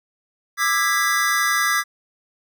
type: chord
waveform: square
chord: E dominant seventh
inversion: third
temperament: just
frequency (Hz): 1186.7 / 1318.5 / 1648.1 / 1977.8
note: D6 / E6 / G#6 / B6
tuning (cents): +18 / 0 / -14 / +2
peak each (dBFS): -24 / -27 / -23 / -23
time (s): 0.57-1.84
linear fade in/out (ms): 50
effects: none